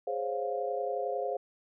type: chord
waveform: sine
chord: Db major seventh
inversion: second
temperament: equal with one note detuned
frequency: 415.3 / 523.3 / 554.4 / 702.9 Hz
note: Ab4 / C5 / Db5 / F5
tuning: 0 / 0 / 0 / +11 cents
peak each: -36 / -34 / -39 / -35 dBFS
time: 0.07-1.37 s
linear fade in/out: 5 ms
effects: none